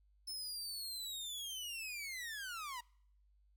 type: linear sweep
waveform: sawtooth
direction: down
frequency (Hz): 5274 to 932.3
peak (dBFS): -39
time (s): 0.27-2.81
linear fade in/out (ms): 10
effects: noise-tail reverb RT60 0.7 s tail -26 dB re dry + added 50 Hz sine -67 dBFS peak until 3.56 s